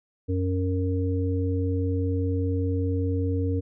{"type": "harmonic tone", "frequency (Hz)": 92.5, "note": "F#2", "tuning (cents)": 0, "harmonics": [1, 3, 5], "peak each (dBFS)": [-24, -29, -31], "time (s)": [0.28, 3.61], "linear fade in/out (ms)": 20, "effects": []}